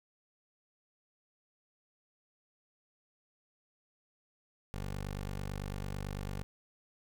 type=tone; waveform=15% pulse; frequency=49 Hz; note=G1; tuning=in tune; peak=-31 dBFS; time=4.74-6.43 s; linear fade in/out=0 ms; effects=none